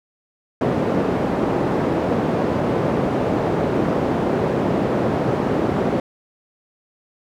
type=band-pass noise; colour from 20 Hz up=white; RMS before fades=-20 dBFS; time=0.61-6 s; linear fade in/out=2 ms; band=120 to 480 Hz; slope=12 dB/octave; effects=none